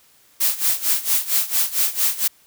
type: noise with tremolo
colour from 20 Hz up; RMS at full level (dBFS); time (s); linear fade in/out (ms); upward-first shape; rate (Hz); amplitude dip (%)
blue; -17; 0.4-2.28; 10; sine; 4.4; 85
effects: white hiss -55 dBFS RMS until 2.46 s